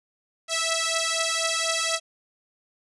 5% pulse beating tone pair, 654 / 658.1 Hz, E5 / E5, -14 / -3 cents, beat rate 4.1 Hz, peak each -15 dBFS, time 0.48-2 s, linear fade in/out 50 ms, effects resampled to 24000 Hz

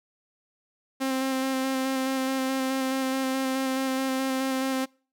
sawtooth tone with vibrato, 264.2 Hz, C4, 17 cents sharp, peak -21 dBFS, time 1-4.86 s, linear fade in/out 20 ms, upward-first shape square, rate 4.7 Hz, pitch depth 13 cents each way, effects noise-tail reverb RT60 0.4 s tail -26 dB re dry

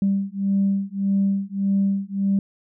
sine beating tone pair, 196 / 197.7 Hz, G3 / G3, 0 / +15 cents, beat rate 1.7 Hz, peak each -21 dBFS, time 0.02-2.39 s, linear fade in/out 2 ms, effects tanh soft clip ceiling -12 dBFS

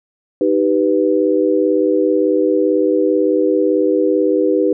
sine chord, Eb augmented, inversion none, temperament equal with one note detuned, 311.1 / 389.1 / 493.9 Hz, Eb4 / G4 / B4, 0 / -13 / 0 cents, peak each -16 dBFS, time 0.41-4.73 s, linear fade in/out 2 ms, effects none

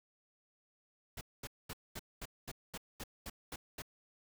pink noise bursts, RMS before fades -44 dBFS, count 11, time 1.17-3.821 s, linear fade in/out 5 ms, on 41 ms, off 220 ms, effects none

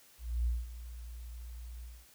sine tone with ADSR envelope, 59 Hz, A#1, 22 cents sharp, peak -27 dBFS, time 0.18-2.07 s, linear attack 280 ms, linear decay 200 ms, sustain -15 dB, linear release 240 ms, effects white hiss -61 dBFS RMS until 2.14 s

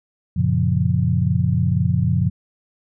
sine chord, Gb major seventh, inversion none, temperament equal, 92.5 / 116.54 / 138.59 / 174.61 Hz, Gb2 / Bb2 / Db3 / F3, 0 / 0 / 0 / 0 cents, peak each -21 dBFS, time 0.36-2.3 s, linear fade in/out 10 ms, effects none

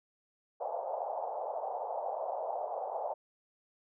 white band-pass noise, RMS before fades -37 dBFS, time 0.6-3.14 s, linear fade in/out 10 ms, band 530 to 840 Hz, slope 48 dB/octave, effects none

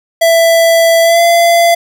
square tone with pitch glide, 664 to 681.5 Hz, E5 to F5, +12 to -43 cents, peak -6 dBFS, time 0.21-1.75 s, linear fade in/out 10 ms, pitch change +45 cents, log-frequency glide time 1.02-1.22 s, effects none

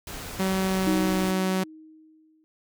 pink noise, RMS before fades -37 dBFS, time 0.07-1.31 s, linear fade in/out 2 ms
sawtooth tone with pitch glide, 189.9 to 187.72 Hz, F#3 to F#3, +45 to +25 cents, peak -19 dBFS, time 0.39-1.64 s, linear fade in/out 10 ms, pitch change -20 cents, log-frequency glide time 0.53-1.12 s
sine tone with exponential decay, 314.4 Hz, D#4, 18 cents sharp, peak -21 dBFS, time 0.87-2.44 s, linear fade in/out 0 ms, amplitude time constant 340 ms
effects none

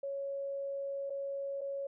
sine tone with dropouts, 554.4 Hz, C#5, in tune, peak -35 dBFS, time 0.03-1.87 s, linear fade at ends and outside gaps 5 ms, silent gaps 1.098-1.103 / 1.61-1.614 s, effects none

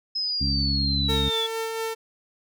sine linear sweep, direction down, 5140 to 3390 Hz, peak -24 dBFS, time 0.15-1.47 s, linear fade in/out 10 ms
harmonic tone, 69.3 Hz, C#2, in tune, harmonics 1 / 2 / 3 / 4, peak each -26 / -29 / -31 / -32 dBFS, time 0.4-1.3 s, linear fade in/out 20 ms
sawtooth tone with tremolo, 449.6 Hz, A4, 37 cents sharp, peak -22 dBFS, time 1.08-1.95 s, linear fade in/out 20 ms, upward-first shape sine, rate 4.3 Hz, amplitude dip 30%
effects none

